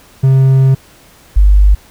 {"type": "tone pair in turn", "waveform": ["triangle", "sine"], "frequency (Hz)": [133.3, 49.93], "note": ["C3", "G1"], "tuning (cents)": [33, 33], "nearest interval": "octave + perfect fourth", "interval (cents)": 1700, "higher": "first", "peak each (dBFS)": -3, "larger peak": "neither", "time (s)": [[0.23, 0.75], [1.36, 1.75]], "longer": "first", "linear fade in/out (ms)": 10, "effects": ["pink hiss -43 dBFS RMS until 1.9 s"]}